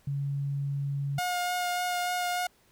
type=tone; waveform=sine; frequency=140.4 Hz; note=C#3; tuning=22 cents sharp; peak=-28 dBFS; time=0.07-1.19 s; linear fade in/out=5 ms
type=tone with vibrato; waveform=sawtooth; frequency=716 Hz; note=F5; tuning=43 cents sharp; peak=-24 dBFS; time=1.18-2.47 s; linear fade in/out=5 ms; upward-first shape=sine; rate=3.4 Hz; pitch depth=11 cents each way
effects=pink hiss -64 dBFS RMS until 2.71 s